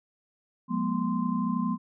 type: tone cluster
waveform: sine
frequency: 179.8 / 209.1 / 241.8 / 1040 Hz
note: F#3 / G#3 / B3 / C6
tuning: -49 / +12 / -36 / -11 cents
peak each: -31 / -30 / -29 / -34 dBFS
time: 0.68-1.78 s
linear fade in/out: 50 ms
effects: none